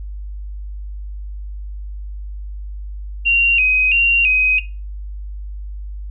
sine tone with vibrato, 2637 Hz, E7, in tune, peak -11 dBFS, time 3.25-4.6 s, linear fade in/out 20 ms, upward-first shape square, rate 1.5 Hz, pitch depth 80 cents each way, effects noise-tail reverb RT60 0.3 s tail -18 dB re dry + added 50 Hz sine -26 dBFS peak until 6.1 s

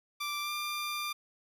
15% pulse tone with pitch glide, 1174.7 to 1192.5 Hz, D6 to D6, 0 to +26 cents, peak -27 dBFS, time 0.2-1.13 s, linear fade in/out 10 ms, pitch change +26 cents, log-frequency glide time 0.42-0.51 s, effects none

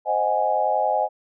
sine chord, Ab dominant seventh, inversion first, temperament equal, 523.3 / 622.3 / 740 / 830.6 Hz, C5 / Eb5 / Gb5 / Ab5, 0 / 0 / 0 / 0 cents, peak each -27 / -24 / -25 / -22 dBFS, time 0.05-1.09 s, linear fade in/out 50 ms, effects none

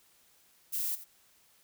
violet noise with echo, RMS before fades -33 dBFS, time 0.72-0.96 s, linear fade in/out 20 ms, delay 88 ms, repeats 1, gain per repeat -14 dB, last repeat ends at 1.048 s, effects white hiss -65 dBFS RMS until 1.63 s

